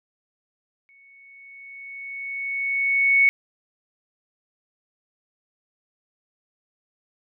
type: tone with exponential growth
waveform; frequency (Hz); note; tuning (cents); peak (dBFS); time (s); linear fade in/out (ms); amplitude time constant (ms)
sine; 2217; C#7; 0; -12; 0.89-3.29; 0; 520
effects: none